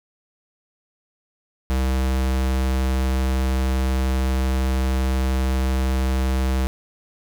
square tone, 65.2 Hz, C2, 5 cents flat, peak -19 dBFS, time 1.7-6.67 s, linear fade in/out 0 ms, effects 9-bit

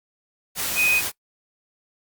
sine tone in noise, 2500 Hz, D#7, 8 cents sharp, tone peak -17 dBFS, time 0.75-1.02 s, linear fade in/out 50 ms, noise white, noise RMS -26 dBFS, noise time 0.55-1.12 s, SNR +6 dB, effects noise-tail reverb RT60 0.1 s tail -21 dB re dry + Opus 48 kbps

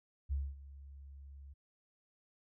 sine tone with ADSR envelope, 69.3 Hz, C#2, in tune, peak -31 dBFS, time 0.29-1.54 s, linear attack 30 ms, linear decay 230 ms, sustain -18 dB, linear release 15 ms, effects none

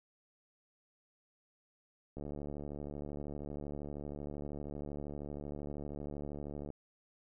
click train, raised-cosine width 2 ms, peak -30 dBFS, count 331, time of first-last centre 2.17-6.703 s, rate 72.8 Hz, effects none

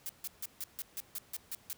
blue noise bursts, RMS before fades -39 dBFS, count 10, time 0.06-1.73 s, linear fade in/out 0 ms, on 32 ms, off 150 ms, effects pink hiss -62 dBFS RMS until 1.77 s + high-pass 60 Hz 12 dB/octave

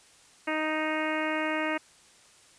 harmonic tone, 311.1 Hz, D#4, in tune, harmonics 1 / 2 / 3 / 4 / 5 / 6 / 7 / 8 / 9, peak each -32 / -33 / -36 / -37 / -37 / -36 / -36 / -40 / -42 dBFS, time 0.47-1.78 s, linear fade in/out 10 ms, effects white hiss -57 dBFS RMS until 2.58 s + resampled to 22050 Hz

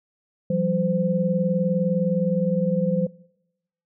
sine tone cluster, 171.1 / 190.8 / 514 Hz, F3 / G3 / C5, -35 / -47 / -31 cents, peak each -24 dBFS, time 0.5-3.07 s, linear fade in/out 5 ms, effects noise-tail reverb RT60 0.9 s tail -23 dB re dry

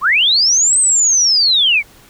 sine linear two-way sweep, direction up then down, 977 to 8372 to 2151 Hz, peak -9 dBFS, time 0.01-1.83 s, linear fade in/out 50 ms, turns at 0.79 s, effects pink hiss -45 dBFS RMS until 2.09 s

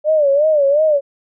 sine tone with vibrato, 589 Hz, D5, 5 cents sharp, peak -10 dBFS, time 0.04-1.01 s, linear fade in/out 50 ms, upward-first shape sine, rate 2.8 Hz, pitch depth 120 cents each way, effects none

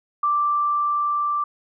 sine tone with level ramp, 1174.7 Hz, D6, in tune, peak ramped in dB -17 to -20 dBFS, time 0.23-1.44 s, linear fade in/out 5 ms, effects none

